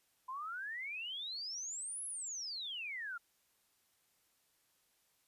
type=exponential two-way sweep; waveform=sine; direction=up then down; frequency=1000 to 11000 to 1355 Hz; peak=-40 dBFS; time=0.28-3.18 s; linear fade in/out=10 ms; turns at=2.05 s; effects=white hiss -75 dBFS RMS until 5.27 s + resampled to 32000 Hz